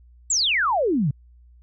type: exponential sweep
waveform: sine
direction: down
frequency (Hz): 7902 to 126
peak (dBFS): -18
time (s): 0.3-1.11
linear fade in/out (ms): 5
effects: added 60 Hz sine -48 dBFS peak until 1.62 s